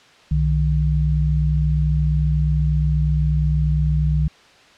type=tone pair together; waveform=sine; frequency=63.97 / 152.4 Hz; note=C2 / D#3; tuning=-38 / -36 cents; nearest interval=octave + minor third; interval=1502 cents; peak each=-18 dBFS; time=0.31-4.28 s; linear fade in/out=5 ms; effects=white hiss -49 dBFS RMS until 4.77 s + low-pass 4000 Hz 12 dB/octave